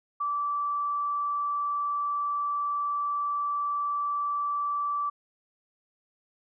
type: tone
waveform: sine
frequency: 1161 Hz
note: D6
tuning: 20 cents flat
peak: -26 dBFS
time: 0.2-5.1 s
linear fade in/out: 10 ms
effects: none